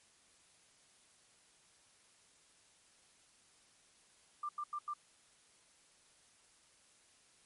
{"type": "tone bursts", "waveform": "sine", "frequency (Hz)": 1189, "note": "D6", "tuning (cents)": 21, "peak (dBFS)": -37, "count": 4, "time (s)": [4.43, 4.937], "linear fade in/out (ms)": 5, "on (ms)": 60, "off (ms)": 89, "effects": ["white hiss -67 dBFS RMS until 7.45 s", "MP3 48 kbps"]}